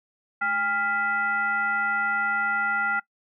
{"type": "tone with frequency modulation", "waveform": "sine", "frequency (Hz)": 1396.9, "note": "F6", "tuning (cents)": 0, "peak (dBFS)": -22, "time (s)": [0.41, 3], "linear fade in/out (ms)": 10, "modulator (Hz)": 590, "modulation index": 0.84, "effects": ["noise-tail reverb RT60 0.1 s tail -21 dB re dry"]}